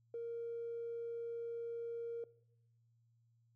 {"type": "tone with tanh clipping", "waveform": "triangle", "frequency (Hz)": 466.2, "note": "A#4", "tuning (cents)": 0, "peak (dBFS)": -40, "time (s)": [0.14, 2.24], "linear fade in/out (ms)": 2, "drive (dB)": 4, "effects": ["noise-tail reverb RT60 0.8 s tail -20 dB re dry", "added 116 Hz sine -70 dBFS peak until 3.55 s"]}